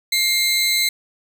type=tone pair together; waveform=sawtooth; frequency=2122 / 4003 Hz; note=C7 / B7; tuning=+24 / +23 cents; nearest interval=major seventh; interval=1099 cents; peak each=-16 dBFS; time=0.12-0.89 s; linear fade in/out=5 ms; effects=none